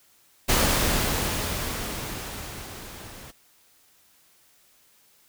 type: noise with level ramp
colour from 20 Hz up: pink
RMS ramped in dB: -20 to -44 dBFS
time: 0.48-3.32 s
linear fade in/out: 20 ms
effects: white hiss -60 dBFS RMS until 5.28 s